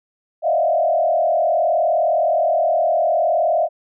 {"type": "tone with frequency modulation", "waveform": "sine", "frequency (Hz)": 660, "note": "E5", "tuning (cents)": 2, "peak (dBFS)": -14, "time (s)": [0.42, 3.69], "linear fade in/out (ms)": 50, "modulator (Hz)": 39.4, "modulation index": 1.5, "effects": []}